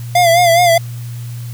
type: tone with vibrato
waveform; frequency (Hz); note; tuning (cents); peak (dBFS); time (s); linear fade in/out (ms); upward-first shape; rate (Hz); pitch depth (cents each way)
square; 689; F5; -24; -8; 0.15-0.78; 5; sine; 4.8; 66
effects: added 119 Hz sine -23 dBFS peak until 1.53 s + white hiss -40 dBFS RMS until 1.53 s